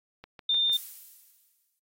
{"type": "click train", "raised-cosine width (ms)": 0.3, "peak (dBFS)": -28, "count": 4, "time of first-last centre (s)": [0.24, 0.697], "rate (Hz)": 6.57}
{"type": "tone", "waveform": "sine", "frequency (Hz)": 3609, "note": "A7", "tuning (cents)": 43, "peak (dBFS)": -22, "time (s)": [0.49, 0.77], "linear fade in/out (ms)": 5}
{"type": "noise with exponential decay", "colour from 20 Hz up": "violet", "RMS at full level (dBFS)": -36, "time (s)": [0.73, 1.79], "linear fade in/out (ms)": 0, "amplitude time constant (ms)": 230}
{"effects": ["AAC 48 kbps"]}